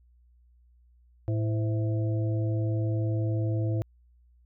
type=harmonic tone with a mistuned harmonic; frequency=110 Hz; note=A2; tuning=in tune; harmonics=1 / 3 / 5 / 6; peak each=-25 / -34 / -39 / -42 dBFS; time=1.28-3.82 s; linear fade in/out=0 ms; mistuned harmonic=5; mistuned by=-110 cents; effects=added 60 Hz sine -57 dBFS peak until 4.45 s